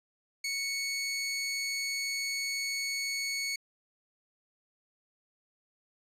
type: tone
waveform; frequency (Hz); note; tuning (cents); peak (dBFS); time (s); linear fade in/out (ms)
20% pulse; 2217; C#7; 0; -26; 0.44-3.56; 5
effects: resampled to 32000 Hz